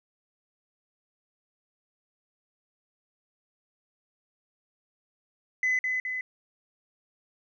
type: tone with echo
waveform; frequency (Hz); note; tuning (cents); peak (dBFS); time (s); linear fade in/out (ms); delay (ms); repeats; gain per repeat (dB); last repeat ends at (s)
sine; 2018; B6; +37; -21; 5.63-5.79; 2; 210; 2; -4; 6.21
effects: tanh soft clip ceiling -20 dBFS